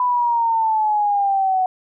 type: exponential sweep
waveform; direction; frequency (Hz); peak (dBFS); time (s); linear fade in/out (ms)
sine; down; 1000 to 740; -15; 0-1.66; 2
effects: none